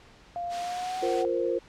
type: tone with pitch glide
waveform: sine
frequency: 698.5 to 748.6 Hz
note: F5 to F#5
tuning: 0 to +20 cents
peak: -30 dBFS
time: 0.36-1.25 s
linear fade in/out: 0 ms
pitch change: +120 cents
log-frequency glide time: 0.58-1 s
type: high-pass noise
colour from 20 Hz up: white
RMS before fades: -37 dBFS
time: 0.49-1.25 s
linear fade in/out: 50 ms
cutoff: 190 Hz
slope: 48 dB/octave
type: chord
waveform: sine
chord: F suspended fourth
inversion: none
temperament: just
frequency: 349.2 / 465.6 / 523.8 Hz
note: F4 / Bb4 / C5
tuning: 0 / -2 / +2 cents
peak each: -29 dBFS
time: 1.02-1.59 s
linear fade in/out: 10 ms
effects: pink hiss -54 dBFS RMS until 1.68 s + low-pass 5000 Hz 12 dB/octave